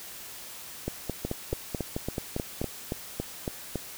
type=two click trains; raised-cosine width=2 ms; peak=-16 / -16 dBFS; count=10 / 9; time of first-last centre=1.25-3.757 / 0.88-2.615 s; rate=3.59 / 4.61 Hz; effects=white hiss -43 dBFS RMS until 3.97 s